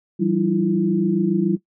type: tone cluster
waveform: sine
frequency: 164.9 / 191.5 / 311.1 / 338.5 Hz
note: E3 / G3 / D#4 / E4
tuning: +1 / -40 / 0 / +46 cents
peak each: -26 / -19 / -26 / -21 dBFS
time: 0.19-1.57 s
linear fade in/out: 20 ms
effects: noise-tail reverb RT60 0.1 s tail -17 dB re dry